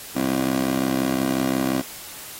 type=tone with high-pass filter; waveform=15% pulse; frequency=65.7 Hz; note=C2; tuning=8 cents sharp; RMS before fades=-23 dBFS; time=0.15-1.82 s; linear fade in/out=20 ms; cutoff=280 Hz; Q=2.6; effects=white hiss -38 dBFS RMS until 2.39 s + AAC 48 kbps

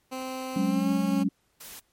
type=tone with pitch glide; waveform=15% pulse; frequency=260 to 273.6 Hz; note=C4 to C#4; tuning=-11 to -23 cents; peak=-26 dBFS; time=0.11-1.24 s; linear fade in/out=20 ms; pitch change=+88 cents; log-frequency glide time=0.64-0.91 s
type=chord; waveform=sine; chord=F# suspended second; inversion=none; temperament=equal; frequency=185 / 207.7 / 277.2 Hz; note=F#3 / G#3 / C#4; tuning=0 / 0 / 0 cents; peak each=-27 dBFS; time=0.56-1.29 s; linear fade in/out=5 ms
type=noise; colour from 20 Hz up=white; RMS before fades=-43 dBFS; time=1.6-1.8 s; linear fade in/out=10 ms
effects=pink hiss -70 dBFS RMS until 1.92 s + MP3 64 kbps

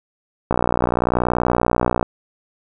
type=click train; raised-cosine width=1 ms; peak=-3 dBFS; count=93; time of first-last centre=0.51-2.028 s; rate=60.6 Hz; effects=none

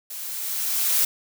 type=noise with level ramp; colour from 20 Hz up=blue; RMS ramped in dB=-35 to -19 dBFS; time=0.1-1.05 s; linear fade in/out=5 ms; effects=none

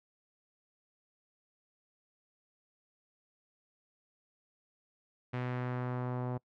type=tone with low-pass filter sweep; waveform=sawtooth; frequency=124.8 Hz; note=B2; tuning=19 cents sharp; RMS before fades=-36 dBFS; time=5.33-6.38 s; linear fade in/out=10 ms; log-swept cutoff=2300 to 860 Hz; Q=1.3; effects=noise-tail reverb RT60 0.1 s tail -24 dB re dry

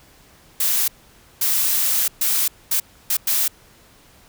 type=noise bursts at uneven times; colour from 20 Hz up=blue; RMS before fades=-19 dBFS; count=6; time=0.6-0.88 / 1.41-2.08 / 2.21-2.48 / 2.71-2.8 / 3.1-3.17 / 3.27-3.48 s; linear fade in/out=5 ms; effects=pink hiss -51 dBFS RMS until 4.28 s

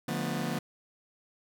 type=chord; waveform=sawtooth; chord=B half-diminished seventh; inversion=first; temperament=just; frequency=148.16 / 177.8 / 222.2 / 246.9 Hz; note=D3 / F3 / A3 / B3; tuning=+16 / +31 / +17 / 0 cents; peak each=-32 dBFS; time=0.08-0.59 s; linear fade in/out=5 ms; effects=none

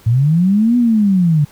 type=linear two-way sweep; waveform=sine; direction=up then down; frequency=107.5 to 246.9 to 142.3 Hz; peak=-9 dBFS; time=0.06-1.45 s; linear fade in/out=10 ms; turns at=0.77 s; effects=pink hiss -46 dBFS RMS until 1.51 s

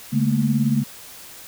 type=tone cluster; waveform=sine; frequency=141 / 214.1 / 232.2 Hz; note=C#3 / A3 / A#3; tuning=+30 / -47 / -7 cents; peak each=-21 dBFS; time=0.12-0.84 s; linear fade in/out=20 ms; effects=white hiss -41 dBFS RMS until 1.47 s

